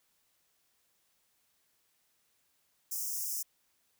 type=high-pass noise; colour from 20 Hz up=white; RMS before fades=-36 dBFS; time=2.91-3.43 s; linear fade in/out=10 ms; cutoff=5200 Hz; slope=96 dB/octave; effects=white hiss -74 dBFS RMS until 3.99 s